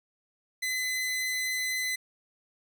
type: tone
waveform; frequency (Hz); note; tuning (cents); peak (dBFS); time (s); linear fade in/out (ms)
sawtooth; 2024; B6; +42; -25; 0.62-1.96; 10
effects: none